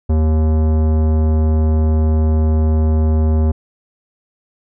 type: tone with tanh clipping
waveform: sine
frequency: 78.3 Hz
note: D#2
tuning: 11 cents sharp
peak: -13 dBFS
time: 0.09-3.52 s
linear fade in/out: 10 ms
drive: 17 dB
effects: none